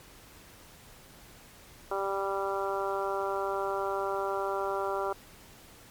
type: harmonic tone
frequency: 196 Hz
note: G3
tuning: in tune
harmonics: 2 / 3 / 4 / 5 / 6 / 7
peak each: -33 / -35 / -36 / -37 / -38 / -38 dBFS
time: 1.91-5.13 s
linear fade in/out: 5 ms
effects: pink hiss -53 dBFS RMS until 5.9 s + MP3 96 kbps